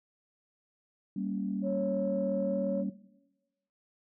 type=chord; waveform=sine; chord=G diminished; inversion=none; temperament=equal with one note detuned; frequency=196 / 233.1 / 278.9 Hz; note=G3 / Bb3 / Db4; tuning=0 / 0 / +11 cents; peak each=-33 / -37 / -37 dBFS; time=1.16-2.9 s; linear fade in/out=5 ms
type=tone with pitch glide; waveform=sine; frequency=551 to 555.2 Hz; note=C#5 to C#5; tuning=-11 to +3 cents; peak=-30 dBFS; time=1.62-2.85 s; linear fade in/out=50 ms; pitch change=+14 cents; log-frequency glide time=2.45-2.58 s
effects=noise-tail reverb RT60 1.0 s tail -17 dB re dry + tanh soft clip ceiling -19 dBFS